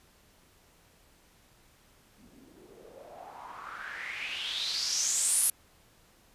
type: noise with low-pass filter sweep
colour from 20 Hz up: blue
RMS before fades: -34 dBFS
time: 2.18-5.5 s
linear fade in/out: 2 ms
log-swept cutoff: 210 to 11000 Hz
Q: 5.7
effects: pink hiss -62 dBFS RMS until 6.34 s + resampled to 32000 Hz